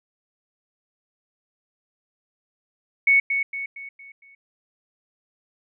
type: tone with echo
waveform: sine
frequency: 2217 Hz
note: C#7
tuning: in tune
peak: -13 dBFS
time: 3.07-3.2 s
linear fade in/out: 5 ms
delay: 230 ms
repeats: 5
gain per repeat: -7 dB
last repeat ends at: 4.35 s
effects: none